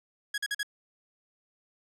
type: tone bursts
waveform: sawtooth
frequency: 1661.2 Hz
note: G#6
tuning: in tune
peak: -25 dBFS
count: 4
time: 0.34-0.631 s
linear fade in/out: 5 ms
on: 39 ms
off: 45 ms
effects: low-pass 11000 Hz 12 dB/octave